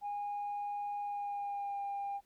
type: tone with pitch glide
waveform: sine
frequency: 819 to 801.7 Hz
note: G#5 to G5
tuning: -24 to +39 cents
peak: -34 dBFS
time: 0.01-2.21 s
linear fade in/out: 50 ms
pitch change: -37 cents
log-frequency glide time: 1.01-1.82 s
effects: tanh soft clip ceiling -33 dBFS + pink hiss -73 dBFS RMS until 2.25 s